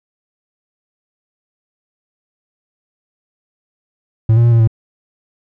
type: tone with pitch steps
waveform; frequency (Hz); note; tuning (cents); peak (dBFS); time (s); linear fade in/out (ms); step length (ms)
triangle; 111.6 / 117.4 / 118.4 / 115.4 / 112; A2 / A#2 / A#2 / A#2 / A2; +25 / +13 / +27 / -17 / +31; -5; 4.29-4.675; 5; 77
effects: none